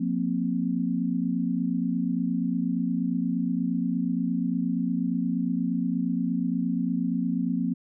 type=chord; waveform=sine; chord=F suspended fourth; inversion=none; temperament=equal with one note detuned; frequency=178.18 / 233.1 / 261.6 Hz; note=F3 / Bb3 / C4; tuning=+35 / 0 / 0 cents; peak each=-28 dBFS; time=0-7.74 s; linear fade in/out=10 ms; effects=none